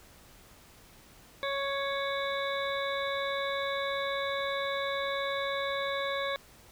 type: harmonic tone with a mistuned harmonic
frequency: 554.4 Hz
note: C#5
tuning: in tune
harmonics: 1 / 2 / 3 / 4 / 6 / 7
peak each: -33 / -36 / -38 / -39 / -41 / -41 dBFS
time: 1.43-6.36 s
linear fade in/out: 0 ms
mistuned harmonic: 6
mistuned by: +100 cents
effects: pink hiss -56 dBFS RMS until 6.71 s